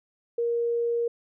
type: tone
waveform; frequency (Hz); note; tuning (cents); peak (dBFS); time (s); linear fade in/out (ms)
sine; 470; A#4; +14; -23; 0.38-1.08; 5
effects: none